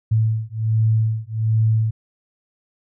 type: beating tone pair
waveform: sine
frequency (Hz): 110 / 111.3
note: A2 / A2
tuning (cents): 0 / +20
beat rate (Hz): 1.3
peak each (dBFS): -19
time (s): 0.11-1.91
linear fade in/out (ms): 10
effects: none